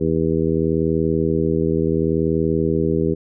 harmonic tone, 80.7 Hz, E2, 36 cents flat, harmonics 1 / 2 / 3 / 4 / 5 / 6, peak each -27 / -22 / -24 / -23 / -21 / -26 dBFS, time 0-3.15 s, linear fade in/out 20 ms, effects none

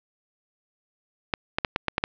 clicks, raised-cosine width 0.3 ms, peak -6 dBFS, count 7, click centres 1.338 / 1.585 / 1.648 / 1.761 / 1.883 / 1.981 / 2.039 s, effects low-pass 4000 Hz 12 dB/octave

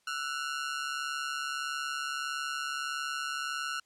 sawtooth ring-modulated tone, 1404 Hz, F6, 9 cents sharp, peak -26 dBFS, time 0.07-3.8 s, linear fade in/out 5 ms, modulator 70.8 Hz, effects white hiss -71 dBFS RMS until 3.85 s + low-pass 8000 Hz 12 dB/octave

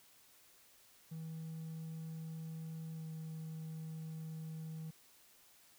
triangle tone with pitch glide, 161 to 159.43 Hz, E3 to D#3, -41 to +43 cents, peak -40 dBFS, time 1.11-4.91 s, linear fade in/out 10 ms, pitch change -16 cents, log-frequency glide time 2.94-3.04 s, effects tanh soft clip ceiling -36 dBFS + white hiss -65 dBFS RMS until 5.78 s

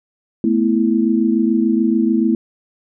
sine chord, A suspended second, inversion none, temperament equal, 220 / 246.9 / 329.6 Hz, A3 / B3 / E4, 0 / 0 / 0 cents, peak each -16 / -18 / -17 dBFS, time 0.44-2.35 s, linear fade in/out 2 ms, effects none

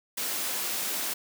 white high-pass noise, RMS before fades -31 dBFS, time 0.17-1.14 s, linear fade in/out 10 ms, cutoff 180 Hz, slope 24 dB/octave, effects none

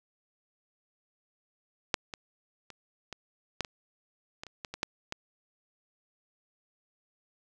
clicks, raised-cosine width 0.2 ms, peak -7 / -21 / -28 / -22 / -13 / -22 / -22 / -29 / -20 / -21 / -11 / -17 dBFS, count 12, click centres 1.942 / 2.138 / 2.703 / 3.127 / 3.607 / 3.648 / 4.435 / 4.467 / 4.648 / 4.74 / 4.831 / 5.124 s, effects none

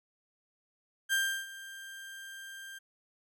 35% pulse tone with ADSR envelope, 1586 Hz, G6, 20 cents sharp, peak -24 dBFS, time 1.09-2.79 s, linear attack 39 ms, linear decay 330 ms, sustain -18 dB, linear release 13 ms, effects none

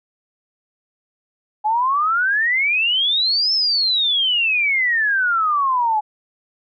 sine exponential two-way sweep, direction up then down, 834 to 5350 to 834 Hz, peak -15 dBFS, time 1.64-6.01 s, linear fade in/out 20 ms, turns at 3.53 s, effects none

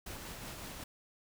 pink noise with tremolo, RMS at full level -44 dBFS, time 0.06-0.84 s, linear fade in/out 5 ms, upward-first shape triangle, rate 5.4 Hz, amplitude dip 30%, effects none

